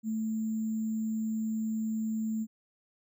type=tone with sample-and-hold; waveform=sine; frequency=220 Hz; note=A3; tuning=in tune; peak=-29 dBFS; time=0.03-2.47 s; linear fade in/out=50 ms; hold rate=7350 Hz; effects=none